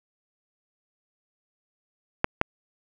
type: clicks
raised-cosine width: 0.5 ms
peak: -4 dBFS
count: 2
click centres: 2.244 / 2.414 s
effects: none